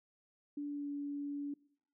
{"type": "tone with pitch glide", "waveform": "sine", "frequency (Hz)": [289.8, 286.3], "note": ["D4", "D4"], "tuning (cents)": [-23, -44], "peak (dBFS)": -37, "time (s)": [0.57, 1.54], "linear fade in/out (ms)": 5, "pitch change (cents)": -21, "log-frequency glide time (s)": [0.68, 0.89], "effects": ["noise-tail reverb RT60 0.6 s tail -22 dB re dry"]}